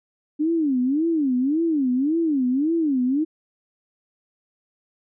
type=tone with vibrato; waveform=sine; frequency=288.7 Hz; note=D4; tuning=30 cents flat; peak=-18 dBFS; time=0.39-3.25 s; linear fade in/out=20 ms; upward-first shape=sine; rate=1.8 Hz; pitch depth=260 cents each way; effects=none